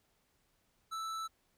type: tone with hard clipping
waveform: sine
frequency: 1318.5 Hz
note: E6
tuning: in tune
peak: -39 dBFS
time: 0.91-1.28 s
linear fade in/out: 20 ms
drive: 13 dB
effects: pink hiss -75 dBFS RMS until 1.57 s